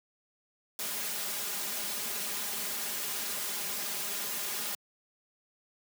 white noise with comb filter, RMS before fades -35 dBFS, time 0.79-4.75 s, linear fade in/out 2 ms, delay 4.9 ms, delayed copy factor +0.85, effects high-pass 150 Hz 12 dB/octave

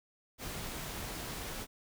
pink noise, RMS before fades -41 dBFS, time 0.38-1.67 s, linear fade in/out 50 ms, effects none

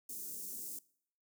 white band-stop noise, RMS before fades -44 dBFS, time 0.09-0.79 s, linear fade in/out 5 ms, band 380 to 6500 Hz, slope 24 dB/octave, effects noise-tail reverb RT60 0.6 s tail -22 dB re dry + high-pass 200 Hz 12 dB/octave

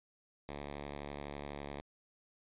5% pulse tone with pitch glide, 71.9 to 71.24 Hz, D2 to C#2, -36 to +48 cents, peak -31 dBFS, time 0.49-1.81 s, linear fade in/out 0 ms, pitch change -16 cents, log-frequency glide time 1.52-1.67 s, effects resampled to 8000 Hz

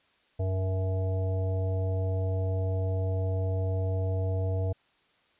harmonic tone with a mistuned harmonic, 94.1 Hz, F#2, 30 cents sharp, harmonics 1 / 3 / 5 / 7 / 9, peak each -26 / -43 / -37 / -38 / -51 dBFS, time 0.39-4.73 s, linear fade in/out 10 ms, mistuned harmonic 3, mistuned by +35 cents, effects white hiss -66 dBFS RMS until 5.39 s + resampled to 8000 Hz

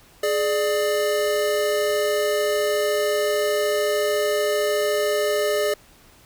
square tone pair together, 419.5 / 594 Hz, G#4 / D5, +17 / +20 cents, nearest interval tritone, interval 603 cents, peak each -23 dBFS, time 0.23-5.74 s, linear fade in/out 5 ms, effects pink hiss -52 dBFS RMS until 6.25 s

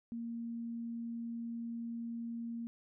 sine tone, 232.6 Hz, A#3, 4 cents flat, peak -38 dBFS, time 0.12-2.67 s, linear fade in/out 0 ms, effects none

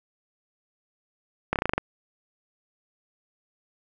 slowing click train, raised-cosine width 0.5 ms, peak -8 dBFS, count 8, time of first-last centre 1.53-1.78 s, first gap 28 ms, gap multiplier 1.08, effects none

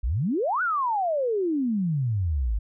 sine exponential two-way sweep, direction up then down, 49 to 1509 to 49 Hz, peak -22 dBFS, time 0.03-2.59 s, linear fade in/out 10 ms, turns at 0.62 s, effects none

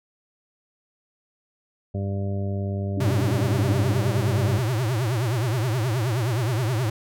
harmonic tone, 98.8 Hz, G2, 14 cents sharp, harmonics 1 / 2 / 3 / 4 / 5 / 6 / 7, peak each -25 / -31 / -41 / -36 / -47 / -37 / -44 dBFS, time 1.94-4.6 s, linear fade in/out 10 ms
sine tone bursts, 289.2 Hz, D4, 27 cents flat, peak -25 dBFS, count 10, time 2.97-3.927 s, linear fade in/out 5 ms, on 39 ms, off 63 ms
square tone with vibrato, 118.7 Hz, A#2, 32 cents sharp, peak -22 dBFS, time 3-6.9 s, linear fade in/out 5 ms, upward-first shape triangle, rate 9.5 Hz, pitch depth 260 cents each way
effects none

